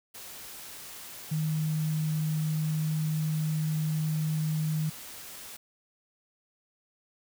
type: tone in noise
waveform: sine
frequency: 155.56 Hz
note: D#3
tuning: in tune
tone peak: -26 dBFS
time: 1.31-4.9 s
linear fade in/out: 10 ms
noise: white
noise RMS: -44 dBFS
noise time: 0.14-5.57 s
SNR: +15 dB
effects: none